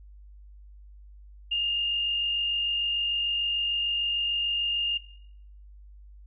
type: tone with frequency modulation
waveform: sine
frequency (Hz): 2821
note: F7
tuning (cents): +17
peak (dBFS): -24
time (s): 1.51-4.98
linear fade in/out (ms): 10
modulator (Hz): 46.7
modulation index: 0.69
effects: noise-tail reverb RT60 0.7 s tail -19 dB re dry + added 50 Hz sine -46 dBFS peak until 6.26 s